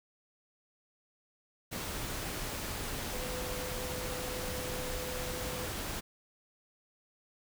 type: tone in noise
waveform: sine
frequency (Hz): 503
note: B4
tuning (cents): +32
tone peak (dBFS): -41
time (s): 3.12-5.67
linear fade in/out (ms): 20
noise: pink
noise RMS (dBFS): -38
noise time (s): 1.71-6.01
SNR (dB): -6
effects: none